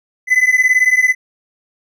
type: beating tone pair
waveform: triangle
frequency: 2005 / 2023 Hz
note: B6 / B6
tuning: +26 / +41 cents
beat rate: 18 Hz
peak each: -11 dBFS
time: 0.27-1.15 s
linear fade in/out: 50 ms
effects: none